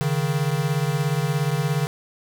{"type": "beating tone pair", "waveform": "square", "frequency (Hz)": [139, 156], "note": ["C#3", "D#3"], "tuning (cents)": [5, 5], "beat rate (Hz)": 17, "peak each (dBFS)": -24, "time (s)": [0.01, 1.87], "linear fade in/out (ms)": 0, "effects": []}